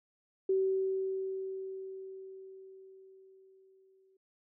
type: tone with exponential decay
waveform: sine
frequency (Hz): 382.2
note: G4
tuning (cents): -44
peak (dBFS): -25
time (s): 0.49-4.17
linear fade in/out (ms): 5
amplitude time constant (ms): 800
effects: none